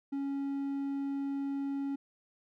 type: tone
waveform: triangle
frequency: 277.5 Hz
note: C#4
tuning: 2 cents sharp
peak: -30 dBFS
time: 0.12-1.96 s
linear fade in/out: 10 ms
effects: none